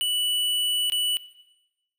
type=tone with dropouts; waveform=square; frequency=2960 Hz; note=F#7; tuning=in tune; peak=-23 dBFS; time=0.01-1.17 s; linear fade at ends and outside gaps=0 ms; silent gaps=0.899-0.921 s; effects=noise-tail reverb RT60 1.0 s tail -17 dB re dry